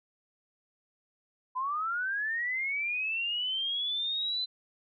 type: linear sweep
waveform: sine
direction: up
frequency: 994 to 4057 Hz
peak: -29 dBFS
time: 1.55-4.46 s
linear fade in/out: 20 ms
effects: none